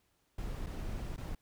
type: noise with dropouts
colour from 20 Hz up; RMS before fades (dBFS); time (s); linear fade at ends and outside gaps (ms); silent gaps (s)
brown; -39; 0.38-1.35; 5; 0.663-0.667 / 1.164-1.178
effects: pink hiss -75 dBFS RMS until 1.41 s